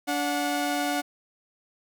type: tone pair together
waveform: sawtooth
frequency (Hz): 288.9 / 728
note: D4 / F#5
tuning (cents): -28 / -28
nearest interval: octave + major third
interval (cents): 1600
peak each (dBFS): -24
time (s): 0.07-1.02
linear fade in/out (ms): 20
effects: none